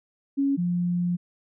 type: tone pair in turn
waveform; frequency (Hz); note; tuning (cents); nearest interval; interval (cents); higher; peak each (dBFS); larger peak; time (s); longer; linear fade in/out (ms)
sine; 277.2 / 175.94; C#4 / F3; 0 / +13; minor sixth; 787; first; -20 / -22; first; 0.37-0.57 / 0.57-1.17; second; 20
effects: none